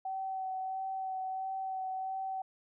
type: tone with vibrato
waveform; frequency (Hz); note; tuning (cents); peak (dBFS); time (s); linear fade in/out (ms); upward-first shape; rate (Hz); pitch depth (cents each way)
sine; 761; F#5; +48; -34; 0.05-2.42; 5; sine; 1.5; 14
effects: none

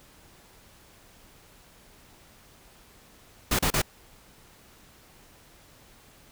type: noise bursts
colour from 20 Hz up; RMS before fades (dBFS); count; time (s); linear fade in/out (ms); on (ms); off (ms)
pink; -24; 3; 3.51-3.818; 5; 80; 34
effects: pink hiss -55 dBFS RMS until 6.31 s

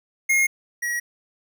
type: tone pair in turn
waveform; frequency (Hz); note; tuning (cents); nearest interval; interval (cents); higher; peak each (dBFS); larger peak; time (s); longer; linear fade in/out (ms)
square; 2144 / 1910.1; C7 / A#6; +42 / +42; major second; 200; first; -17 / -24; first; 0.29-0.47 / 0.82-1; neither; 10
effects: none

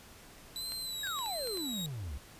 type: tone with vibrato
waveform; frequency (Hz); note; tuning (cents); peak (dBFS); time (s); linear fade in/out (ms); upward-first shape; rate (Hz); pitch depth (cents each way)
sawtooth; 3958; B7; +3; -34; 0.56-1.86; 0; sine; 1.4; 76
type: clicks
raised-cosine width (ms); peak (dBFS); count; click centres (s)
0.2; -28; 6; 0.721 / 1.072 / 1.189 / 1.261 / 1.473 / 1.573
type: exponential sweep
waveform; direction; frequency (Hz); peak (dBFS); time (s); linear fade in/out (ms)
triangle; down; 1727 to 61.9; -35; 1.03-2.18; 5
effects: pink hiss -54 dBFS RMS until 2.39 s + resampled to 32000 Hz

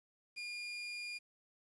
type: tone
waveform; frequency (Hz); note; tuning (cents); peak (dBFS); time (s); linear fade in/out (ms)
30% pulse; 2420; D#7; -49; -39; 0.36-1.19; 20
effects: resampled to 22050 Hz + 11-bit

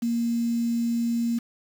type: tone with quantisation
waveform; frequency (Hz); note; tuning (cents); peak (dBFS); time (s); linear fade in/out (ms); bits
sine; 233.9; A#3; +6; -22; 0.02-1.39; 10; 7
effects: none

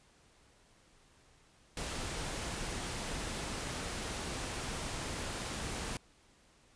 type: noise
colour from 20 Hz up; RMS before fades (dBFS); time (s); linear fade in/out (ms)
pink; -39; 1.77-5.97; 2
effects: pink hiss -65 dBFS RMS until 6.75 s + resampled to 22050 Hz

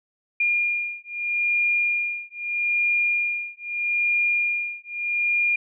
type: beating tone pair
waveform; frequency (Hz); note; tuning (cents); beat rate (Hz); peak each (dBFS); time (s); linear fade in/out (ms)
sine; 2414 / 2414.79; D7 / D7; +47 / +48; 0.79; -24; 0.4-5.56; 5
effects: none

